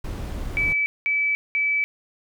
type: noise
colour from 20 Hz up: brown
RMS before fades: -30 dBFS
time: 0.04-0.73 s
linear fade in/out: 5 ms
type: tone bursts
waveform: sine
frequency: 2301 Hz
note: D7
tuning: 36 cents flat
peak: -19 dBFS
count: 3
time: 0.57-1.84 s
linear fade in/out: 0 ms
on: 290 ms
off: 200 ms
effects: none